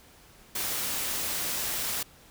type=noise; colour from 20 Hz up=white; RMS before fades=-31 dBFS; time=0.55-2.03 s; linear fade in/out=5 ms; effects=pink hiss -55 dBFS RMS until 2.3 s